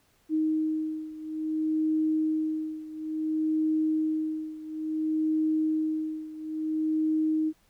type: beating tone pair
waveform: sine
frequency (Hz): 312.7 / 313.28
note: D#4 / D#4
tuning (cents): +9 / +12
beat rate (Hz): 0.58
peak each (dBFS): -27 / -30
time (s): 0.29-7.53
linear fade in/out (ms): 50
effects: pink hiss -66 dBFS RMS until 7.69 s